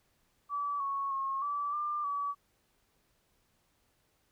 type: tone with pitch steps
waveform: sine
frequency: 1151 / 1106 / 1084 / 1156 / 1193 / 1143 Hz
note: D6 / C#6 / C#6 / D6 / D6 / D6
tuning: -35 / -4 / -39 / -28 / +27 / -47 cents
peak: -31 dBFS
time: 0.49-2.35 s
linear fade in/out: 50 ms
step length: 310 ms
effects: pink hiss -73 dBFS RMS until 4.31 s